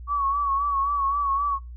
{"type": "tone with vibrato", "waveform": "sine", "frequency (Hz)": 1125, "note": "C#6", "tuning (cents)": 25, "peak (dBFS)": -21, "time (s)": [0.07, 1.59], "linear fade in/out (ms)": 50, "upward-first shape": "sine", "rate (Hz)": 3.8, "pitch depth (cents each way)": 51, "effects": ["noise-tail reverb RT60 0.2 s tail -19 dB re dry", "added 60 Hz sine -36 dBFS peak until 1.76 s"]}